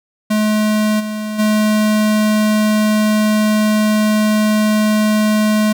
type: tone with level steps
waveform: square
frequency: 213.6 Hz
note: G#3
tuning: 49 cents sharp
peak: -13 / -21 / -12 dBFS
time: 0.3-5.73 s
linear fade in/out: 10 ms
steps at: 0.99 / 1.38 s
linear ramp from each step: 20 ms
effects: none